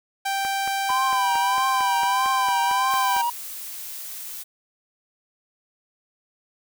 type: tone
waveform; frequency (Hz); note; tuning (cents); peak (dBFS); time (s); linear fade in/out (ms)
sawtooth; 784; G5; 0; -19; 0.25-3.22; 10
type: click train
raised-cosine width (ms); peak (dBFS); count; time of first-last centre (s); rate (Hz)
0.5; -19; 13; 0.45-3.165; 4.42
type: tone with vibrato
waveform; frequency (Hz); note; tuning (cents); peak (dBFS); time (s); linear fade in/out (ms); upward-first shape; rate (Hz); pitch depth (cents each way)
triangle; 1000; B5; +21; -19; 0.89-3.3; 5; triangle; 1.6; 110
type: noise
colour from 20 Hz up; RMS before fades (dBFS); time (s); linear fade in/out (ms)
blue; -35; 2.9-4.44; 20
effects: none